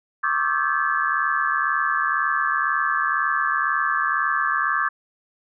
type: tone cluster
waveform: sine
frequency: 1100 / 1182 / 1309 / 1568 / 1716 Hz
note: C#6 / D6 / E6 / G6 / A6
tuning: -14 / +11 / -13 / 0 / -44 cents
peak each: -26 / -24 / -29 / -26 / -25 dBFS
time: 0.23-4.89 s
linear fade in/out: 10 ms
effects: none